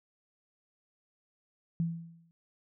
sine tone with exponential decay, 166.8 Hz, E3, 21 cents sharp, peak -25 dBFS, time 1.8-2.31 s, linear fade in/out 0 ms, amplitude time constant 110 ms, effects none

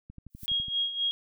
click train, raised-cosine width 5 ms, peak -32 dBFS, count 8, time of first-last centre 0.1-0.683 s, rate 12 Hz
violet noise with exponential growth, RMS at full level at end -39 dBFS, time 0.3-0.46 s, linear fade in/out 2 ms, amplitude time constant 34 ms
sine tone with tremolo, 3276 Hz, G#7, 24 cents flat, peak -24 dBFS, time 0.48-1.11 s, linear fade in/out 0 ms, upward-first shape sine, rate 3.9 Hz, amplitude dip 70%
effects none

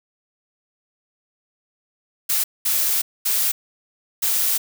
blue noise bursts at uneven times, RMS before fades -20 dBFS, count 4, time 2.29-2.44 / 2.65-3.02 / 3.25-3.52 / 4.22-4.58 s, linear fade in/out 10 ms, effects none

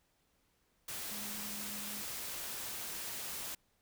sine tone in noise, 207.7 Hz, G#3, in tune, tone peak -49 dBFS, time 1.11-2.02 s, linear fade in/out 5 ms, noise white, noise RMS -42 dBFS, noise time 0.88-3.55 s, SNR -10 dB, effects pink hiss -75 dBFS RMS until 3.81 s

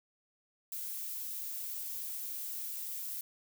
violet noise, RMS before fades -40 dBFS, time 0.72-3.21 s, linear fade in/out 2 ms, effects none

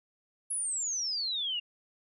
sine exponential sweep, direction down, 10710 to 2778 Hz, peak -30 dBFS, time 0.5-1.6 s, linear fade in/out 10 ms, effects none

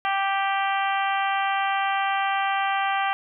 harmonic tone, 392 Hz, G4, in tune, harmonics 2 / 3 / 4 / 5 / 6 / 7 / 8, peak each -24 / -28 / -30 / -32 / -34 / -35 / -36 dBFS, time 0.05-3.13 s, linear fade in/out 0 ms, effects none

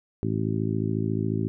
harmonic tone, 54.1 Hz, A1, 29 cents flat, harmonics 2 / 3 / 4 / 5 / 6 / 7, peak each -28 / -30 / -31 / -32 / -33 / -33 dBFS, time 0.23-1.48 s, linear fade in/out 0 ms, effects none

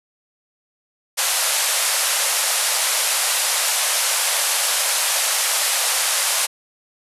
white band-pass noise, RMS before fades -20 dBFS, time 1.17-6.47 s, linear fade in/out 20 ms, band 510 to 12000 Hz, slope 48 dB/octave, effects resampled to 32000 Hz

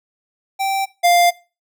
square tone pair in turn, 779 / 698.8 Hz, G5 / F5, -11 / +1 cents, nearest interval major second, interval 188 cents, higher first, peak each -18 / -11 dBFS, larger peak second, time 0.59-0.86 / 1.03-1.31 s, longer second, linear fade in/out 20 ms, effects noise-tail reverb RT60 0.3 s tail -19 dB re dry

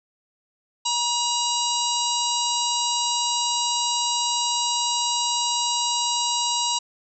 harmonic tone with a mistuned harmonic, 954 Hz, A#5, 40 cents sharp, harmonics 1 / 3 / 4 / 5 / 6 / 7 / 8, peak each -26 / -29 / -27 / -32 / -31 / -34 / -29 dBFS, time 0.85-6.79 s, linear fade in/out 10 ms, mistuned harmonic 4, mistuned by +36 cents, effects none

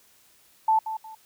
sine tone with echo, 880 Hz, A5, in tune, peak -17 dBFS, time 0.68-0.79 s, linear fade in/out 5 ms, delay 180 ms, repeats 2, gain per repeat -11 dB, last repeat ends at 1.15 s, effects white hiss -59 dBFS RMS until 1.25 s

